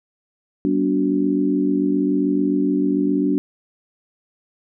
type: tone cluster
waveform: sine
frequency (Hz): 192.7 / 241.4 / 288.4 / 369.4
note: G3 / B3 / D4 / F#4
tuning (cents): -29 / -39 / -31 / -3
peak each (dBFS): -23 / -25 / -18 / -25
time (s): 0.65-3.38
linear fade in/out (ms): 0
effects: none